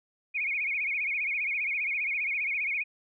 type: tone with vibrato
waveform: sine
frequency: 2314 Hz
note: D7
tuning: 26 cents flat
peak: -27 dBFS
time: 0.34-2.84 s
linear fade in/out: 20 ms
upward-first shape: sine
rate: 15 Hz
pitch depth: 140 cents each way
effects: none